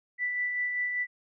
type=tone with tremolo; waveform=sine; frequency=1975.5 Hz; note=B6; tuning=in tune; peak=-26 dBFS; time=0.18-1.07 s; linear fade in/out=50 ms; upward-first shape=sine; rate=5.1 Hz; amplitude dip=35%; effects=none